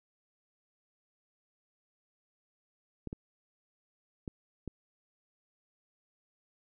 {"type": "clicks", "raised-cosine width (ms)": 3, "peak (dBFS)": -25, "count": 4, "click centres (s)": [3.073, 3.129, 4.278, 4.677], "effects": []}